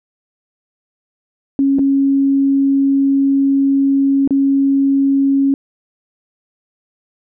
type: tone with dropouts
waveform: sine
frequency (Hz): 274.8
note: C#4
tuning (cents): -15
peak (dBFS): -10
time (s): 1.59-5.54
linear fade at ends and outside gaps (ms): 1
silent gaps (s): 1.786-1.792 / 4.276-4.307
effects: none